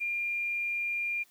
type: tone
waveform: sine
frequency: 2400 Hz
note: D7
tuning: 37 cents sharp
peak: -29 dBFS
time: 0-1.24 s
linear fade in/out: 20 ms
effects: white hiss -63 dBFS RMS until 1.3 s